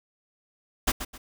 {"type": "noise with echo", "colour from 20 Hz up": "pink", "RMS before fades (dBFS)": -23, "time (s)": [0.87, 0.92], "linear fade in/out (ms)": 10, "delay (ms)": 130, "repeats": 2, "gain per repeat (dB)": -10, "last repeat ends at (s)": 1.18, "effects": []}